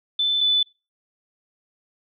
sine tone pair in turn, 3520 / 3494 Hz, A7 / A7, 0 / -13 cents, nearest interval unison, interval 13 cents, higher first, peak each -18 / -16 dBFS, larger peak second, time 0.19-0.41 / 0.41-0.63 s, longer neither, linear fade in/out 5 ms, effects noise-tail reverb RT60 0.3 s tail -25 dB re dry

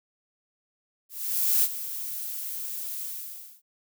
violet noise with ADSR envelope, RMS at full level -21 dBFS, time 1.09-3.62 s, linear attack 540 ms, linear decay 46 ms, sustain -13 dB, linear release 600 ms, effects none

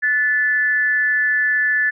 sine tone with amplitude modulation, 1741 Hz, A6, 19 cents flat, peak -12 dBFS, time 0.02-1.91 s, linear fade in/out 20 ms, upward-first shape sine, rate 265 Hz, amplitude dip 55%, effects none

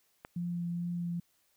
click, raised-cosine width 0.5 ms, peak -28 dBFS, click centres 0.249 s
sine tone with vibrato, 173.1 Hz, F3, 15 cents flat, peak -32 dBFS, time 0.36-1.2 s, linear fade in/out 5 ms, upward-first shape triangle, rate 2.3 Hz, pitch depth 13 cents each way
effects white hiss -72 dBFS RMS until 1.56 s

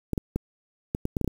clicks, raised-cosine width 3 ms, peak -13 dBFS, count 9, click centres 0.133 / 0.178 / 0.36 / 0.949 / 1.054 / 1.168 / 1.213 / 1.245 / 1.277 s, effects 7-bit

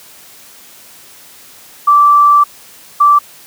sine tone bursts at uneven times, 1166 Hz, D6, 13 cents flat, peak -4 dBFS, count 2, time 1.87-2.44 / 3-3.19 s, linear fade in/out 10 ms, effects white hiss -39 dBFS RMS until 3.46 s + high-pass 80 Hz 12 dB/octave

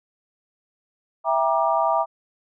sine chord, E half-diminished seventh, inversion none, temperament just, 659.3 / 791.1 / 949.3 / 1186.7 Hz, E5 / G5 / Bb5 / D6, 0 / +16 / +31 / +18 cents, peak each -22 / -24 / -23 / -25 dBFS, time 1.24-2.06 s, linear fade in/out 50 ms, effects none

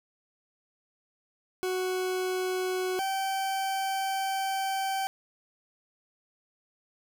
40% pulse tone pair in turn, 370 / 773.7 Hz, F#4 / G5, 0 / -23 cents, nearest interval octave + minor second, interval 1277 cents, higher second, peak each -27 dBFS, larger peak neither, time 1.63-2.99 / 2.99-5.07 s, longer second, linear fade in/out 0 ms, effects none

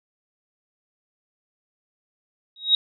sine tone with exponential growth, 3794 Hz, A#7, 30 cents sharp, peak -10 dBFS, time 2.56-2.75 s, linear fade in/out 2 ms, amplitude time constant 41 ms, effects none

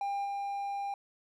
triangle tone with level steps, 800 Hz, G5, 35 cents sharp, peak -29 / -31 dBFS, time 0.01-0.94 s, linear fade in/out 2 ms, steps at 0.24 s, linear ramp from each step 20 ms, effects none

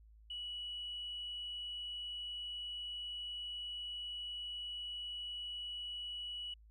sine tone, 2937 Hz, F#7, 13 cents flat, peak -40 dBFS, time 0.3-6.54 s, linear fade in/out 5 ms, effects tanh soft clip ceiling -36 dBFS + added 54 Hz sine -58 dBFS peak until 6.7 s

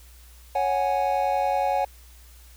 triangle chord, C# suspended fourth, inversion none, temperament equal, 554.4 / 740 / 830.6 Hz, C#5 / F#5 / G#5, 0 / 0 / 0 cents, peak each -25 / -23 / -23 dBFS, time 0.55-1.85 s, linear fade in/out 5 ms, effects added 60 Hz sine -47 dBFS peak until 2.56 s + white hiss -54 dBFS RMS until 2.56 s

